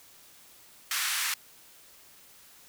pink band-pass noise, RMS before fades -30 dBFS, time 0.91-1.34 s, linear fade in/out 2 ms, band 1300 to 15000 Hz, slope 24 dB/octave, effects white hiss -55 dBFS RMS until 2.68 s

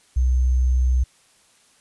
sine tone with sample-and-hold, 63.1 Hz, B1, 38 cents sharp, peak -15 dBFS, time 0.16-1.04 s, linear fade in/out 10 ms, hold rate 6300 Hz, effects white hiss -57 dBFS RMS until 1.8 s + resampled to 24000 Hz

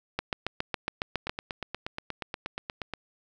two click trains, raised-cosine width 0.3 ms, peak -12 / -17 dBFS, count 9 / 15, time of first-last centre 0.19-1.295 / 1.27-2.937 s, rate 7.24 / 8.4 Hz, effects none

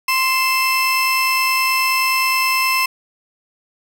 30% pulse tone pair together, 1046.5 / 2641 Hz, C6 / E7, 0 / +3 cents, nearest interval octave + major third, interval 1603 cents, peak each -15 dBFS, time 0.08-2.86 s, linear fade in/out 5 ms, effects 7-bit

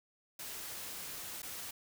white noise with dropouts, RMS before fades -44 dBFS, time 0.39-1.71 s, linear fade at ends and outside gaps 5 ms, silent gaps 1.421-1.429 s, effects none

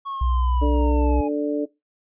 triangle linear sweep, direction down, 1108.7 to 825 Hz, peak -26 dBFS, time 0.05-1.29 s, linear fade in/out 20 ms
sine tone with pitch glide, 61.74 to 62.13 Hz, B1 to B1, 0 to +11 cents, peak -18 dBFS, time 0.21-1.21 s, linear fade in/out 5 ms, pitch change +11 cents, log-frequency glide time 0.51-0.94 s
harmonic tone, 146.83 Hz, D3, in tune, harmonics 2 / 3 / 4, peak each -22 / -26 / -28 dBFS, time 0.61-1.66 s, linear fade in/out 20 ms
effects noise-tail reverb RT60 0.2 s tail -19 dB re dry + resampled to 8000 Hz

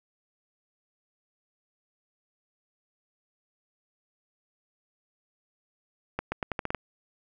accelerating click train, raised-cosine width 0.5 ms, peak -14 dBFS, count 8, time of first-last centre 6.19-6.747 s, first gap 130 ms, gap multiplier 0.83, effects none

